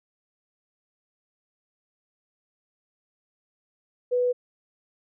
sine tone, 493.9 Hz, B4, in tune, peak -20 dBFS, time 4.11-4.33 s, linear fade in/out 20 ms, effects none

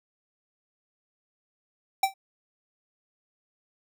square tone with exponential decay, 776 Hz, G5, 18 cents flat, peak -17 dBFS, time 2.03-2.14 s, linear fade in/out 5 ms, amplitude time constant 23 ms, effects none

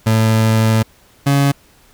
30% pulse tone pair in turn, 110.9 / 140.29 Hz, A2 / C#3, +14 / +21 cents, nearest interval major third, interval 407 cents, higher second, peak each -8 dBFS, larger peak neither, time 0.06-0.83 / 1.26-1.52 s, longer first, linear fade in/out 10 ms, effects pink hiss -50 dBFS RMS until 1.93 s

